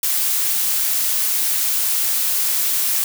blue noise, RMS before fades -19 dBFS, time 0.03-3.04 s, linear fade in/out 2 ms, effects none

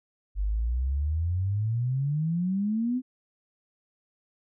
sine exponential sweep, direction up, 47.52 to 260 Hz, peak -24 dBFS, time 0.35-3.02 s, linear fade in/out 50 ms, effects none

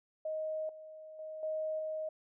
sine tone with level steps, 626 Hz, D#5, 10 cents sharp, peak -34 / -47 / -41 / -33 / -35 dBFS, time 0.25-2.09 s, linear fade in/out 5 ms, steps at 0.69 / 1.19 / 1.43 / 1.79 s, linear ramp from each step 2 ms, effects none

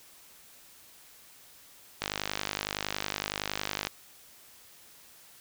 click train, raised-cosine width 0.2 ms, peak -12 dBFS, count 95, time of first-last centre 2.02-3.87 s, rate 50.8 Hz, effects white hiss -55 dBFS RMS until 5.4 s

